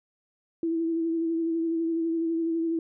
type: tone with vibrato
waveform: sine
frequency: 329.6 Hz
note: E4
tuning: in tune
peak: -24 dBFS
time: 0.63-2.79 s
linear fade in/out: 2 ms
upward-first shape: sine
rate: 12 Hz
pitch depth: 26 cents each way
effects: none